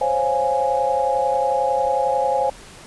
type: chord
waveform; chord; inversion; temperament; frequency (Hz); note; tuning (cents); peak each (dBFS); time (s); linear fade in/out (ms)
sine; Db major seventh; third; equal; 523.3 / 554.4 / 698.5 / 830.6; C5 / Db5 / F5 / Ab5; 0 / 0 / 0 / 0; -22 / -24 / -26 / -20; 0.01-2.5; 5
effects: pink hiss -42 dBFS RMS until 2.86 s + resampled to 24000 Hz